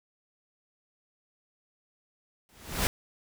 pink noise with exponential growth, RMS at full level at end -23 dBFS, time 2.49-2.87 s, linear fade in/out 0 ms, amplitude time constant 81 ms, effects none

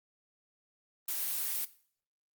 blue noise, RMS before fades -34 dBFS, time 1.08-1.65 s, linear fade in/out 5 ms, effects noise-tail reverb RT60 0.5 s tail -17 dB re dry + Opus 32 kbps

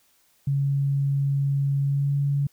sine tone with pitch glide, 139.4 to 141.35 Hz, C#3 to C#3, +10 to +34 cents, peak -20 dBFS, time 0.47-2.47 s, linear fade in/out 5 ms, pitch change +24 cents, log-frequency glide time 1.81-2.15 s, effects white hiss -63 dBFS RMS until 2.52 s

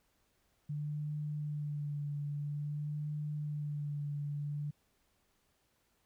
sine tone with vibrato, 147.4 Hz, D3, 7 cents sharp, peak -35 dBFS, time 0.69-4.71 s, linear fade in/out 10 ms, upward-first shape sine, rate 0.5 Hz, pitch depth 27 cents each way, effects pink hiss -75 dBFS RMS until 6.05 s

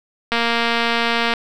click train, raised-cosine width 0.3 ms, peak -3 dBFS, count 238, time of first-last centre 0.32-1.337 s, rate 233 Hz, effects 7-bit

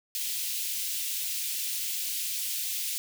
white high-pass noise, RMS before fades -32 dBFS, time 0.15-2.98 s, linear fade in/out 0 ms, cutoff 2500 Hz, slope 24 dB/octave, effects none

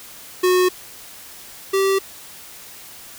square tone pair in turn, 365.1 / 388.4 Hz, F#4 / G4, -23 / -16 cents, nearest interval minor second, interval 107 cents, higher second, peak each -14 / -16 dBFS, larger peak first, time 0.43-0.69 / 1.73-1.99 s, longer neither, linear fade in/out 10 ms, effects white hiss -40 dBFS RMS until 3.18 s

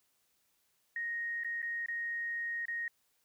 sine tone with dropouts, 1868 Hz, A#6, 3 cents sharp, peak -34 dBFS, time 0.96-2.88 s, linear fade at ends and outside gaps 2 ms, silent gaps 1.436-1.446 / 1.619-1.627 / 1.861-1.884 / 2.655-2.682 s, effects white hiss -75 dBFS RMS until 3.24 s

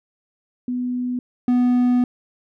sine / triangle tone pair in turn, 248.2 / 247 Hz, B3 / B3, +9 / 0 cents, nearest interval unison, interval 9 cents, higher first, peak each -21 / -12 dBFS, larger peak second, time 0.68-1.19 / 1.48-2.04 s, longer second, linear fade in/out 2 ms, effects none

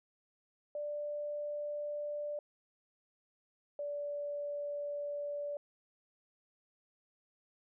sine tone pair in turn, 589 / 579.9 Hz, D5 / D5, +5 / -22 cents, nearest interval unison, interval 27 cents, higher first, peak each -36 / -36 dBFS, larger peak neither, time 0.75-2.39 / 3.79-5.57 s, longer second, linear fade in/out 2 ms, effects none

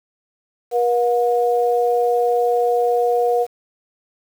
sine tone pair together, 480 / 719.2 Hz, B4 / F#5, -49 / -49 cents, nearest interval perfect fifth, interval 700 cents, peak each -16 / -19 dBFS, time 0.71-3.47 s, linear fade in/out 50 ms, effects 7-bit

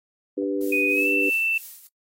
sine chord, G major, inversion second, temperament equal, 293.7 / 392 / 493.9 Hz, D4 / G4 / B4, 0 / 0 / 0 cents, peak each -25 / -27 / -29 dBFS, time 0.37-1.3 s, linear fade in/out 10 ms
violet noise with tremolo, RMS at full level -37 dBFS, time 0.61-1.87 s, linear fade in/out 0 ms, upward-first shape triangle, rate 3.1 Hz, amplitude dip 70%
sine tone with pitch glide, 2489 to 2668 Hz, D#7 to E7, 0 to +20 cents, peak -20 dBFS, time 0.72-1.58 s, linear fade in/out 5 ms, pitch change +120 cents, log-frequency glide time 0.91-1.08 s
effects noise-tail reverb RT60 0.1 s tail -21 dB re dry + AAC 48 kbps

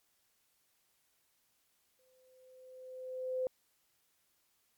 sine tone with exponential growth, 513 Hz, C5, 34 cents flat, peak -30 dBFS, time 1.99-3.47 s, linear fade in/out 1 ms, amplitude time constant 320 ms, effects white hiss -75 dBFS RMS until 4.77 s + MP3 96 kbps

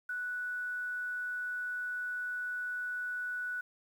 sine tone with quantisation, 1478 Hz, F#6, 2 cents flat, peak -34 dBFS, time 0.09-3.61 s, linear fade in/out 5 ms, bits 10, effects none

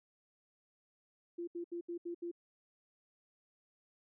sine tone bursts, 344.4 Hz, F4, 24 cents flat, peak -38 dBFS, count 6, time 1.38-2.315 s, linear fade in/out 10 ms, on 95 ms, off 73 ms, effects none

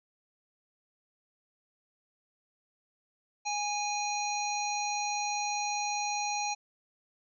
harmonic tone, 825 Hz, G#5, 12 cents flat, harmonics 1 / 3 / 5 / 7 / 8, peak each -32 / -37 / -39 / -40 / -41 dBFS, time 3.45-6.55 s, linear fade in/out 20 ms, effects none

